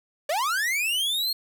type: linear sweep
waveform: 45% pulse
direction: up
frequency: 551 to 4305 Hz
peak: -23 dBFS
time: 0.29-1.33 s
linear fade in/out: 5 ms
effects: none